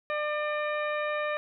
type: harmonic tone with a mistuned harmonic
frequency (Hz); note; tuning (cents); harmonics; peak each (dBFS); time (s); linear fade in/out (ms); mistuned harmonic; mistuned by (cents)
599; D5; +34; 1 / 2 / 3 / 4 / 5 / 6; -30 / -34 / -35 / -38 / -49 / -48; 0.1-1.37; 0; 6; +78
effects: none